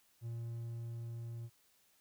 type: tone with level ramp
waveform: triangle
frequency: 116.54 Hz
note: A#2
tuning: in tune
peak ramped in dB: -37 to -40 dBFS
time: 0.21-1.5 s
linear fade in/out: 50 ms
effects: white hiss -71 dBFS RMS until 2 s